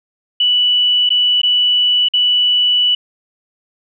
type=tone with dropouts; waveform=sine; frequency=2960 Hz; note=F#7; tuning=in tune; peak=-10 dBFS; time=0.4-2.95 s; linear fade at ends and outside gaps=5 ms; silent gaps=1.092-1.103 / 1.417-1.432 / 2.086-2.136 s; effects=none